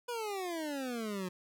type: exponential sweep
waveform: 25% pulse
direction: down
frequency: 493.9 to 178.6 Hz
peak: -32 dBFS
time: 0.08-1.29 s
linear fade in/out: 10 ms
effects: none